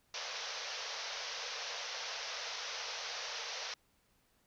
white band-pass noise, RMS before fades -42 dBFS, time 0.14-3.74 s, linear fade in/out 2 ms, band 440 to 6100 Hz, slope 96 dB/octave, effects pink hiss -73 dBFS RMS until 4.46 s

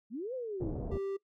sine linear two-way sweep, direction up then down, 197.3 to 530 to 275.6 Hz, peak -35 dBFS, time 0.1-0.74 s, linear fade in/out 50 ms, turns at 0.34 s
pink low-pass noise, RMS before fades -37 dBFS, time 0.6-0.98 s, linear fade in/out 10 ms, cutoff 590 Hz, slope 24 dB/octave
triangle tone, 392 Hz, G4, in tune, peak -31 dBFS, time 0.91-1.17 s, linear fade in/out 10 ms
effects noise-tail reverb RT60 0.1 s tail -20 dB re dry

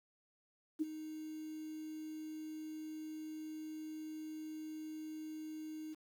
sine tone with ADSR envelope, 311.1 Hz, D#4, in tune, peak -30 dBFS, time 0.79-5.95 s, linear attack 27 ms, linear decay 23 ms, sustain -13 dB, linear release 21 ms, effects 10-bit

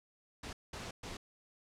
pink noise bursts at uneven times, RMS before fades -44 dBFS, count 3, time 0.43-0.53 / 0.73-0.91 / 1.03-1.17 s, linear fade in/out 5 ms, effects low-pass 7000 Hz 12 dB/octave

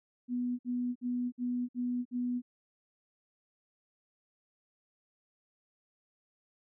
sine tone bursts, 245.9 Hz, B3, 7 cents flat, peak -30 dBFS, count 6, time 0.28-2.42 s, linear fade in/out 50 ms, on 310 ms, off 56 ms, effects none

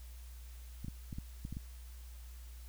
clicks, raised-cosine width 5 ms, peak -29 dBFS, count 7, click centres 0.846 / 0.883 / 1.128 / 1.185 / 1.451 / 1.526 / 1.569 s, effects added 60 Hz sine -47 dBFS peak until 2.68 s + white hiss -61 dBFS RMS until 2.68 s

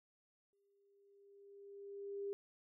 sine tone with exponential growth, 400.4 Hz, G4, 37 cents sharp, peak -38 dBFS, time 0.53-2.33 s, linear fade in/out 0 ms, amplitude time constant 390 ms, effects none

